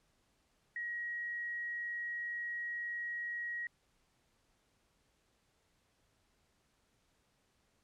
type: tone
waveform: sine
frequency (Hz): 1899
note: A#6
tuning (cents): +32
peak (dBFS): -37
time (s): 0.76-3.67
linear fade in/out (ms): 2
effects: pink hiss -75 dBFS RMS until 7.83 s + low-pass 10000 Hz 12 dB/octave